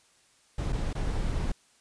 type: noise with dropouts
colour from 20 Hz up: brown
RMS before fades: -29 dBFS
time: 0.58-1.52 s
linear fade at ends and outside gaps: 5 ms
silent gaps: 0.724-0.728 / 0.931-0.951 s
effects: white hiss -63 dBFS RMS until 1.8 s + resampled to 22050 Hz